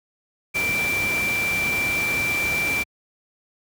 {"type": "tone in noise", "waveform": "sine", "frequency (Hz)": 2349, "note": "D7", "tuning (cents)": 0, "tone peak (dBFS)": -21, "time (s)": [0.54, 2.84], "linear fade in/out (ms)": 20, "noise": "pink", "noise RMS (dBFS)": -29, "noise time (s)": [0.54, 2.84], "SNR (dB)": 5, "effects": ["high-pass 80 Hz 12 dB/octave"]}